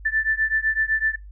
sine beating tone pair, 1760 / 1767.9 Hz, A6 / A6, 0 / +8 cents, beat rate 7.9 Hz, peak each -22 / -23 dBFS, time 0.05-1.16 s, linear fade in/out 10 ms, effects noise-tail reverb RT60 0.2 s tail -24 dB re dry + added 50 Hz sine -38 dBFS peak until 1.31 s

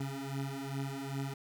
25% pulse beating tone pair, 136 / 138.5 Hz, C#3 / C#3, -33 / -1 cents, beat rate 2.5 Hz, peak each -35 / -36 dBFS, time 0-1.34 s, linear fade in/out 5 ms, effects 11-bit

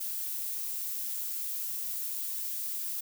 violet noise, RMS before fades -35 dBFS, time 0-3.01 s, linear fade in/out 10 ms, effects none

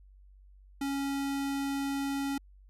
square tone, 277.2 Hz, C#4, in tune, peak -31 dBFS, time 0.81-2.38 s, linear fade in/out 5 ms, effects added 48 Hz sine -53 dBFS peak until 2.69 s + resampled to 32000 Hz

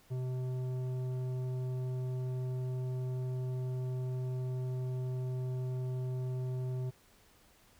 sine tone with tanh clipping, 127.7 Hz, C3, 42 cents flat, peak -35 dBFS, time 0.1-6.91 s, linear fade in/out 20 ms, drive 11 dB, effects pink hiss -64 dBFS RMS until 7.79 s

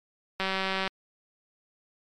click train, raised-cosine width 0.3 ms, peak -13 dBFS, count 92, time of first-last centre 0.4-0.876 s, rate 191 Hz, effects MP3 96 kbps

